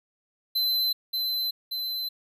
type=tone with echo; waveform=square; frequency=4054 Hz; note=B7; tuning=45 cents sharp; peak=-23 dBFS; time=0.55-0.93 s; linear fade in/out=10 ms; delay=580 ms; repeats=2; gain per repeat=-3 dB; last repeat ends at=2.09 s; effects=none